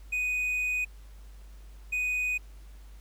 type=tone bursts at uneven times; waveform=triangle; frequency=2489 Hz; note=D#7; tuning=in tune; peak=-25 dBFS; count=2; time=0.12-0.85 / 1.92-2.38 s; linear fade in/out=10 ms; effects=added 50 Hz sine -45 dBFS peak until 3 s + pink hiss -61 dBFS RMS until 3 s